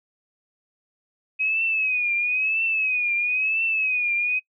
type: tone with vibrato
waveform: sine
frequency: 2529 Hz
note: D#7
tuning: 28 cents sharp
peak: -20 dBFS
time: 1.39-4.4 s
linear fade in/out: 20 ms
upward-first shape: triangle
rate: 1 Hz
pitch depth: 110 cents each way
effects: noise-tail reverb RT60 0.1 s tail -25 dB re dry